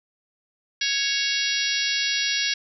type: harmonic tone with a mistuned harmonic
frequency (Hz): 554.4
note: C#5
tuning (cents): 0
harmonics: 3 / 4 / 5 / 6 / 7 / 8 / 9 / 10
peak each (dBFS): -30 / -30 / -30 / -30 / -30 / -30 / -30 / -30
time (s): 0.81-2.54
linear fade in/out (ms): 5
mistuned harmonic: 10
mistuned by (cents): +25
effects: none